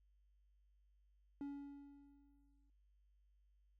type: tone with exponential decay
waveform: triangle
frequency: 282.6 Hz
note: C#4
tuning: 34 cents sharp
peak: -40 dBFS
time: 1.41-2.7 s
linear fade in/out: 1 ms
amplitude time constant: 280 ms
effects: noise-tail reverb RT60 0.6 s tail -24 dB re dry + added 50 Hz sine -70 dBFS peak until 3.79 s